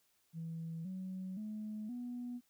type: tone with pitch steps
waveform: sine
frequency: 163.9 / 187.19 / 213.8 / 244.2 Hz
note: E3 / F#3 / A3 / B3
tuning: -10 / +20 / -49 / -19 cents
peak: -39 dBFS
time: 0.33-2.41 s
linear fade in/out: 50 ms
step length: 520 ms
effects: tanh soft clip ceiling -36 dBFS + white hiss -75 dBFS RMS until 2.49 s